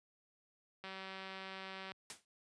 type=click train; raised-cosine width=0.3 ms; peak=-31 dBFS; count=207; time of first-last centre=0.84-1.919 s; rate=191 Hz
type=noise with exponential decay; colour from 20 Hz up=white; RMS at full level=-42 dBFS; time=2.1-2.25 s; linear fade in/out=1 ms; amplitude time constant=31 ms
effects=high-pass 80 Hz 12 dB/octave + resampled to 22050 Hz